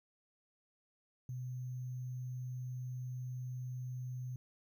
sine tone with sample-and-hold, 125.8 Hz, B2, 32 cents sharp, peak -39 dBFS, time 1.29-4.36 s, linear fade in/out 2 ms, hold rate 6300 Hz, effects none

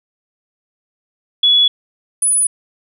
sine tone pair in turn, 3394 / 9910 Hz, G#7 / D#9, +37 / -8 cents, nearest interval octave + perfect fifth, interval 1855 cents, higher second, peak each -8 / -11 dBFS, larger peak first, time 1.43-1.68 / 2.22-2.47 s, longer neither, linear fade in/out 5 ms, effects none

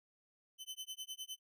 sawtooth tone with tremolo, 3046 Hz, F#7, 50 cents sharp, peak -38 dBFS, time 0.58-1.39 s, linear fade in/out 50 ms, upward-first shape sine, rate 9.8 Hz, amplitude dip 100%, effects none

